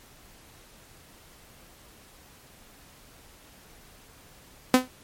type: tone with exponential decay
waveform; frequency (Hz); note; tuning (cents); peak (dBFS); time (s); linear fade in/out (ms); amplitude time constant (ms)
sawtooth; 255; C4; -44; -8; 4.74-4.88; 2; 30
effects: pink hiss -53 dBFS RMS until 5.03 s + MP3 64 kbps